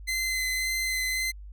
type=tone with vibrato; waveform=sawtooth; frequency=2054 Hz; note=C7; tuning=33 cents flat; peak=-23 dBFS; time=0.07-1.32 s; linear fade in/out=20 ms; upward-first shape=sine; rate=1.8 Hz; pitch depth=12 cents each way; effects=added 50 Hz sine -40 dBFS peak until 1.52 s